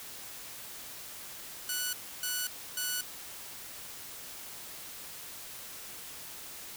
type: tone bursts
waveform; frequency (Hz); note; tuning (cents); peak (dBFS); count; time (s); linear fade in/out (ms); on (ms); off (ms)
5% pulse; 1480; F#6; 0; -20; 3; 1.69-3.01; 2; 240; 300
effects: white hiss -45 dBFS RMS until 6.76 s